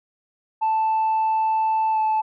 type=tone with pitch glide; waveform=sine; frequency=880 to 870.9 Hz; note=A5 to A5; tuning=0 to -18 cents; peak=-16 dBFS; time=0.61-2.22 s; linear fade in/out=20 ms; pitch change=-18 cents; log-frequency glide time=1.92-1.98 s; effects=tanh soft clip ceiling -16 dBFS